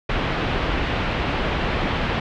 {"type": "low-pass noise", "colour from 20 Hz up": "pink", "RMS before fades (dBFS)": -23, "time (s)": [0.09, 2.2], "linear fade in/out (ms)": 5, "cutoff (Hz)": 3300, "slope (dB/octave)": 24, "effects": []}